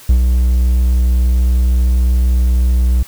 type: tone with ADSR envelope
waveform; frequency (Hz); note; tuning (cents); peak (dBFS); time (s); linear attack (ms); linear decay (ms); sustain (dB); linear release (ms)
triangle; 61.74; B1; 0; -3; 0.09-3.03; 6; 91; -4; 6
effects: white hiss -39 dBFS RMS until 3.07 s